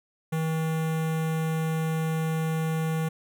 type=tone with notch filter; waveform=square; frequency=160 Hz; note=D#3; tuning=49 cents sharp; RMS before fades=-27 dBFS; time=0.32-3.09 s; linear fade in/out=10 ms; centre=4700 Hz; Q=1.3; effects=none